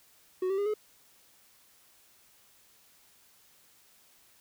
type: tone with pitch steps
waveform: triangle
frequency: 370 / 387.5 / 405.8 / 425 Hz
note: F#4 / G4 / G#4 / G#4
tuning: 0 / -20 / -40 / +40 cents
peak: -25 dBFS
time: 0.42-0.74 s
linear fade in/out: 5 ms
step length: 80 ms
effects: white hiss -62 dBFS RMS until 4.4 s